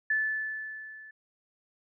sine tone with level ramp, 1743 Hz, A6, 17 cents flat, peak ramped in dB -23 to -46 dBFS, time 0.1-1.11 s, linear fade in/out 5 ms, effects none

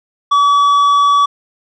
sine tone with tanh clipping, 1142 Hz, D6, 49 cents flat, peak -9 dBFS, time 0.31-1.26 s, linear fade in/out 10 ms, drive 7 dB, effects none

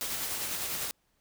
white noise with tremolo, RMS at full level -33 dBFS, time 0.01-0.91 s, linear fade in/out 0 ms, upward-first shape sine, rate 10 Hz, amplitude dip 30%, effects pink hiss -73 dBFS RMS until 1.2 s

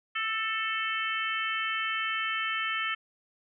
harmonic tone with a mistuned harmonic, 440 Hz, A4, in tune, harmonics 3 / 4 / 5 / 6 / 7, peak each -33 / -34 / -35 / -36 / -36 dBFS, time 0.15-2.95 s, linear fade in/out 10 ms, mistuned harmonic 4, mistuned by +19 cents, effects none

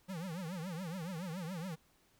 square tone with vibrato, 174.61 Hz, F3, in tune, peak -40 dBFS, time 0.08-1.76 s, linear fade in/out 20 ms, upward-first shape triangle, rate 7.1 Hz, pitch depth 230 cents each way, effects pink hiss -70 dBFS RMS until 2.19 s

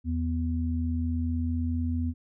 sine tone pair together, 82.3 / 246.6 Hz, E2 / B3, -2 / -2 cents, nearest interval octave + perfect fifth, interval 1900 cents, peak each -27 / -30 dBFS, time 0.04-2.14 s, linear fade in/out 50 ms, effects none

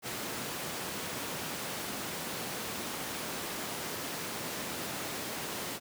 pink high-pass noise, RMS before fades -38 dBFS, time 0.02-5.8 s, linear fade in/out 50 ms, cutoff 170 Hz, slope 12 dB/octave, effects none

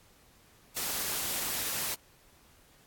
white noise, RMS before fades -33 dBFS, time 0.76-1.95 s, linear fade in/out 10 ms, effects pink hiss -61 dBFS RMS until 2.86 s + AAC 64 kbps

